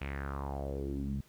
sawtooth tone with low-pass filter sweep, 69.3 Hz, C#2, in tune, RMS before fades -37 dBFS, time 0.01-1.21 s, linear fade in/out 5 ms, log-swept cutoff 2600 to 170 Hz, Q 4.5, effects pink hiss -64 dBFS RMS until 1.28 s

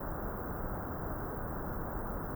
pink band-stop noise, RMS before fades -38 dBFS, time 0-2.35 s, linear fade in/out 5 ms, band 1500 to 16000 Hz, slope 48 dB/octave, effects none

